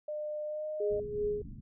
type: tone with pitch glide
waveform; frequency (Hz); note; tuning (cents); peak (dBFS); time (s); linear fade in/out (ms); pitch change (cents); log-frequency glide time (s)
sine; 603 to 613.9; D5 to D#5; +46 to -23; -34; 0.08-1; 5; +31; 0.46-0.66
type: tone with tremolo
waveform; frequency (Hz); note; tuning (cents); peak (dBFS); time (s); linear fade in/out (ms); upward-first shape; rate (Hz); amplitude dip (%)
sine; 416.2; G#4; +4; -28; 0.8-1.42; 5; sine; 2.7; 65
type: low-pass noise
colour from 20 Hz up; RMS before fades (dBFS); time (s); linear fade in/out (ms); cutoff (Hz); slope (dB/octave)
pink; -45; 0.9-1.61; 10; 270; 48
effects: none